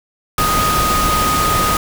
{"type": "tone in noise", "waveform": "sine", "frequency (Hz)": 1244.5, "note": "D#6", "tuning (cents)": 0, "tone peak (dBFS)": -15, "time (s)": [0.38, 1.77], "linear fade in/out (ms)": 2, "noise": "pink", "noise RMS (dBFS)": -18, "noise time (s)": [0.38, 1.77], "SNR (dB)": 0, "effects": []}